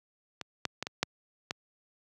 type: clicks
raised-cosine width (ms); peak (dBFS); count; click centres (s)
0.2; -19 / -12 / -15 / -18 / -8 / -15; 6; 0.413 / 0.653 / 0.826 / 0.869 / 1.03 / 1.509
effects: high-pass 100 Hz 12 dB/octave